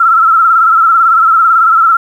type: tone with vibrato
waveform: sine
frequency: 1332 Hz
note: E6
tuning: 18 cents sharp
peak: -4 dBFS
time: 0-1.97 s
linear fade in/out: 5 ms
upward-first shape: sine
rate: 18 Hz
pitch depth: 69 cents each way
effects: 7-bit